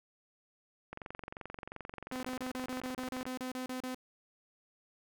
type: click train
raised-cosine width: 0.5 ms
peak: -27 dBFS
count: 54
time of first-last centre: 0.93-3.255 s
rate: 22.8 Hz
type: tone bursts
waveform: sawtooth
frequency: 255.4 Hz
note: C4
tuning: 42 cents flat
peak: -33 dBFS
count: 13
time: 2.12-3.946 s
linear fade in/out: 0 ms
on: 110 ms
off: 33 ms
effects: none